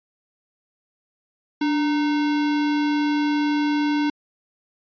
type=tone with sample-and-hold; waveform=sine; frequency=293.7 Hz; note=D4; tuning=in tune; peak=-18 dBFS; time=1.61-4.1 s; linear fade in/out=5 ms; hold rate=1225 Hz; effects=resampled to 11025 Hz